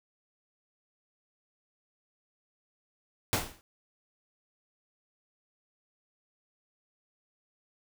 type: noise with exponential decay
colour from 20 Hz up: pink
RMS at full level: -24 dBFS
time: 3.33-3.61 s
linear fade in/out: 0 ms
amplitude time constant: 59 ms
effects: none